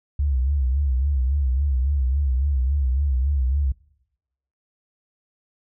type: tone with vibrato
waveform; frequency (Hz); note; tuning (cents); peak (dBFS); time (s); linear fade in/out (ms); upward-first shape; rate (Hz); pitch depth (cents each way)
sine; 67.5; C#2; -45; -18; 0.19-3.72; 5; sine; 3.6; 130
effects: noise-tail reverb RT60 0.9 s tail -23 dB re dry